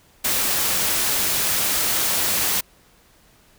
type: noise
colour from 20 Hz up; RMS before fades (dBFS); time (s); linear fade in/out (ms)
white; -21; 0.24-2.61; 10
effects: pink hiss -55 dBFS RMS until 3.58 s